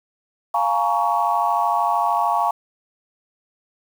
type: chord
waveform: sine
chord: Bb minor seventh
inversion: second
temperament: just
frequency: 699.2 / 839.1 / 932.3 / 1118.8 Hz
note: F5 / Ab5 / Bb5 / Db6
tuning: +2 / +18 / 0 / +16 cents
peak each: -22 dBFS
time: 0.54-2.51 s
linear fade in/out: 5 ms
effects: tanh soft clip ceiling -6 dBFS + 7-bit